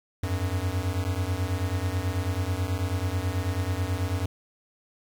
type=beating tone pair; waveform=square; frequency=87.7 / 96.9 Hz; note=F2 / G2; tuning=+8 / -20 cents; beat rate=9.2 Hz; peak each=-29 / -29 dBFS; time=0.23-4.26 s; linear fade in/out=5 ms; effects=9-bit